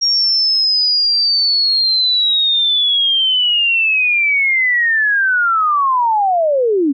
sine linear sweep, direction down, 5600 to 261.6 Hz, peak -11 dBFS, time 0.01-6.93 s, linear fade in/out 20 ms, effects none

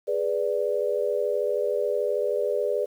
sine chord, G# diminished, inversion none, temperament equal, 415.3 / 493.9 / 587.3 Hz, G#4 / B4 / D5, 0 / 0 / 0 cents, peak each -27 dBFS, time 0.07-2.86 s, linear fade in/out 20 ms, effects 9-bit

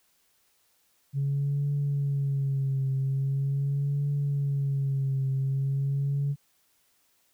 sine tone with vibrato, 138.59 Hz, C#3, in tune, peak -23 dBFS, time 1.13-6.36 s, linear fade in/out 50 ms, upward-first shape triangle, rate 0.42 Hz, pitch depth 60 cents each way, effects tanh soft clip ceiling -21 dBFS + white hiss -68 dBFS RMS until 7.33 s

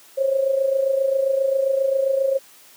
sine tone with amplitude modulation, 540 Hz, C#5, 45 cents flat, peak -14 dBFS, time 0.17-2.39 s, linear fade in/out 20 ms, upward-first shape sine, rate 27.5 Hz, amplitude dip 65%, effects white hiss -49 dBFS RMS until 2.76 s + high-pass 200 Hz 12 dB/octave

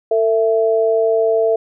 sine tone pair together, 449.8 / 662.5 Hz, A4 / E5, +38 / +9 cents, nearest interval perfect fifth, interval 671 cents, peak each -14 / -16 dBFS, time 0.11-1.56 s, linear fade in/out 5 ms, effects none

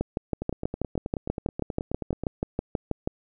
two click trains, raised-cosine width 2 ms, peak -17 / -12 dBFS, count 18 / 20, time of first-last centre 0.42-2.236 / 0.01-3.075 s, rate 9.36 / 6.2 Hz, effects none

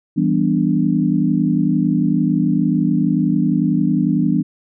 sine chord, E minor seventh, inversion none, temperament equal, 164.81 / 196 / 246.9 / 293.7 Hz, E3 / G3 / B3 / D4, 0 / 0 / 0 / 0 cents, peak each -19 dBFS, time 0.16-4.43 s, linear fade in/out 20 ms, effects none

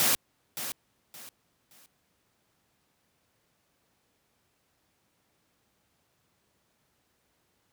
white noise with echo, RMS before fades -24 dBFS, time 0-0.15 s, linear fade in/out 0 ms, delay 570 ms, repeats 3, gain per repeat -11 dB, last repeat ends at 1.86 s, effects pink hiss -72 dBFS RMS until 7.72 s + high-pass 80 Hz 12 dB/octave

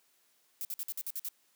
violet noise bursts, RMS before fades -37 dBFS, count 8, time 0.61-1.286 s, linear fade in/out 0 ms, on 39 ms, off 52 ms, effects white hiss -70 dBFS RMS until 1.55 s + high-pass 200 Hz 12 dB/octave

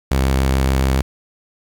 sawtooth tone with vibrato, 66.4 Hz, C2, 26 cents sharp, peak -10 dBFS, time 0.11-1.02 s, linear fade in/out 5 ms, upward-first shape triangle, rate 7.1 Hz, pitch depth 21 cents each way, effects 7-bit

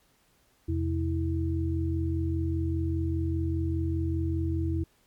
sine tone cluster, 84.3 / 129.3 / 326.4 Hz, E2 / C3 / E4, +39 / -20 / -17 cents, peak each -27 / -35 / -31 dBFS, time 0.68-4.84 s, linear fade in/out 10 ms, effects pink hiss -66 dBFS RMS until 5.06 s + MP3 96 kbps

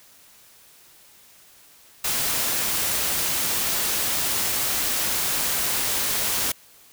white noise, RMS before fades -24 dBFS, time 2.04-6.52 s, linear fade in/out 5 ms, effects white hiss -52 dBFS RMS until 6.92 s

